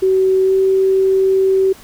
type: tone with pitch glide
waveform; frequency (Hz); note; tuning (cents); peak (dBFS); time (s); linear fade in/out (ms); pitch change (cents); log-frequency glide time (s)
sine; 378.8 to 383; F#4 to G4; +41 to -40; -10; 0.02-1.73; 10; +19; 0.43-0.54
effects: pink hiss -41 dBFS RMS until 1.83 s